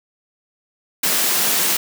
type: high-pass noise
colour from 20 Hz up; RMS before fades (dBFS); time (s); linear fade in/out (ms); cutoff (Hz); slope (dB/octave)
white; -18; 1.03-1.77; 5; 150; 96
effects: none